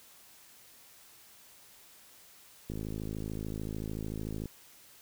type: click train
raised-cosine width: 3 ms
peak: -25 dBFS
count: 95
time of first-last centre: 2.7-4.457 s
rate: 53.5 Hz
effects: white hiss -57 dBFS RMS until 5.01 s